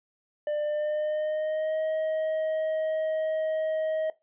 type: tone with pitch glide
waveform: triangle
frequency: 596 to 630.3 Hz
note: D5 to D#5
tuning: +25 to +22 cents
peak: -24 dBFS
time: 0.47-4.1 s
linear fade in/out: 2 ms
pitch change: +97 cents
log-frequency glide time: 0.63-1.79 s
effects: noise-tail reverb RT60 0.2 s tail -17 dB re dry + resampled to 8000 Hz